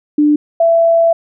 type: tone pair in turn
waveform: sine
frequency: 297.2 / 667.2 Hz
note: D4 / E5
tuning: +21 / +21 cents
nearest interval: octave + major second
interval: 1400 cents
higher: second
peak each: -7 dBFS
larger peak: neither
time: 0.18-0.36 / 0.6-1.13 s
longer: second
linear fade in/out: 5 ms
effects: none